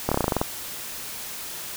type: slowing click train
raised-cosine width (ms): 1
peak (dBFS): -7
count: 10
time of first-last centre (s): 0.09-0.415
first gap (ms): 26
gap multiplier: 1.08
effects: white hiss -35 dBFS RMS until 1.76 s